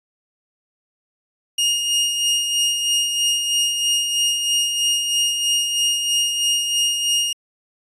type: tone with tremolo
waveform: sawtooth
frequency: 2851 Hz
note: F7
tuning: 35 cents sharp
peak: -12 dBFS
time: 1.58-7.33 s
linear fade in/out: 5 ms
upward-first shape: sine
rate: 3.1 Hz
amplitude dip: 45%
effects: resampled to 24000 Hz